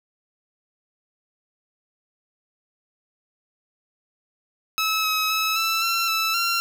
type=tone with pitch steps; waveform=15% pulse; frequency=1296 / 1278 / 1295 / 1326 / 1354 / 1319 / 1371 Hz; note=E6 / D#6 / E6 / E6 / E6 / E6 / F6; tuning=-30 / +46 / -31 / +10 / +46 / +1 / -32 cents; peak=-14 dBFS; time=4.78-6.6 s; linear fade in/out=0 ms; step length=260 ms; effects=none